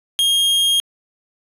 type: tone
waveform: 45% pulse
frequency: 3241 Hz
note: G#7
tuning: 43 cents flat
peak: -13 dBFS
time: 0.19-0.8 s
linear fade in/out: 0 ms
effects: resampled to 32000 Hz